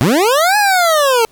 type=linear two-way sweep; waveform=25% pulse; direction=up then down; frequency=105.8 to 851 to 439.6 Hz; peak=-6 dBFS; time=0.01-1.25 s; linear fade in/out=0 ms; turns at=0.57 s; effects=pink hiss -51 dBFS RMS until 1.31 s